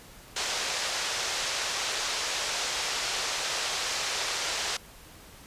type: band-pass noise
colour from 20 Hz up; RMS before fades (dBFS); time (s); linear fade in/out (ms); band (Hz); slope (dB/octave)
white; -31; 0.36-4.77; 5; 410 to 6600; 24
effects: pink hiss -50 dBFS RMS until 5.46 s + resampled to 32000 Hz